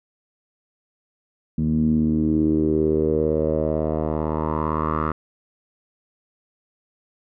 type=tone with low-pass filter sweep; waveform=10% pulse; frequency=77.78 Hz; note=D#2; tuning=in tune; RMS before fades=-21 dBFS; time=1.58-5.12 s; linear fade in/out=5 ms; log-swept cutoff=200 to 1300 Hz; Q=4.7; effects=none